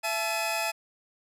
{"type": "tone cluster", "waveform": "sawtooth", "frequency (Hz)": [668, 866, 2529], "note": ["E5", "A5", "D#7"], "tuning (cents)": [23, -28, 28], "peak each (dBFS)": -28, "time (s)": [0.03, 0.72], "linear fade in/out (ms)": 20, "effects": ["resampled to 32000 Hz"]}